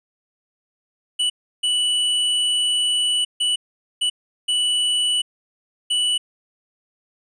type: tone bursts at uneven times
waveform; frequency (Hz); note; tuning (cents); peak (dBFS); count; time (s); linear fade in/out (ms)
square; 2960; F#7; 0; -18; 6; 1.19-1.3 / 1.63-3.25 / 3.4-3.56 / 4.01-4.1 / 4.48-5.22 / 5.9-6.18; 10
effects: resampled to 22050 Hz